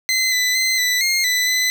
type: tone with pitch steps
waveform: 20% pulse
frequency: 2052 / 1999 / 2054 / 1988 / 2130 / 1994 / 2012 Hz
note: C7 / B6 / C7 / B6 / C7 / B6 / B6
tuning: -34 / +20 / -33 / +11 / +30 / +16 / +32 cents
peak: -11 dBFS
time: 0.09-1.7 s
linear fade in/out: 0 ms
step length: 230 ms
effects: none